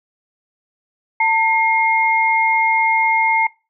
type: tone pair together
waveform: sine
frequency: 898 / 2136 Hz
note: A5 / C7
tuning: +35 / +35 cents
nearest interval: octave + minor third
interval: 1500 cents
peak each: -15 dBFS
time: 1.2-3.47 s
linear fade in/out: 5 ms
effects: noise-tail reverb RT60 0.3 s tail -23 dB re dry